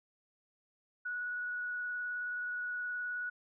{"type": "tone with vibrato", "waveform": "sine", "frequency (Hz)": 1466, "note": "F#6", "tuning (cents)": -16, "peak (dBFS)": -35, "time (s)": [1.05, 3.3], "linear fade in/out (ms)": 10, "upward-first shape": "sine", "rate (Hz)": 19, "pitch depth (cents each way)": 10, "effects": []}